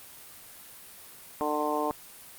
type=harmonic tone; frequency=150 Hz; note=D3; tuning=37 cents sharp; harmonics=2 / 3 / 4 / 5 / 6 / 7; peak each=-33 / -33 / -33 / -33 / -33 / -33 dBFS; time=1.41-1.91 s; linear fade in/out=0 ms; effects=white hiss -48 dBFS RMS until 2.38 s + Opus 32 kbps